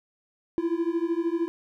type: beating tone pair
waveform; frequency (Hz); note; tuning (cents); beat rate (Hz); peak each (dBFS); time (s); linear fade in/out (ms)
triangle; 330 / 343; E4 / F4; +2 / -31; 13; -25; 0.58-1.48; 0
effects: none